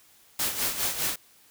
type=noise with tremolo; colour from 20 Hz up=white; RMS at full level=-26 dBFS; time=0.39-1.16 s; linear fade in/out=5 ms; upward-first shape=sine; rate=4.9 Hz; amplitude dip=65%; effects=white hiss -58 dBFS RMS until 1.5 s